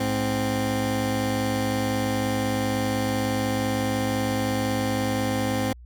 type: tone pair together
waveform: 20% pulse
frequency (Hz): 105.83 / 261.5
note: G#2 / C4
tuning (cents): +33 / -1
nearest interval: octave + major third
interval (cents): 1566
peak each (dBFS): -22 / -20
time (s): 0-5.73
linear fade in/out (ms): 5
effects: added 60 Hz sine -42 dBFS peak until 5.85 s